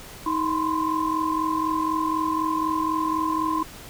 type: tone cluster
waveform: sine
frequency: 316.2 / 1013 / 1057 Hz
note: D#4 / B5 / C6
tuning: +28 / +44 / +17 cents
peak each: -26 dBFS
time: 0.26-3.63 s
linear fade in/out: 5 ms
effects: pink hiss -42 dBFS RMS until 3.89 s